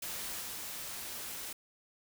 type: noise with level steps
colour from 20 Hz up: white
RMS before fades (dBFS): -40 / -42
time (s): 0.02-1.53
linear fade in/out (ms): 5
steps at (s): 0.4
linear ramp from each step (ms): 10
effects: none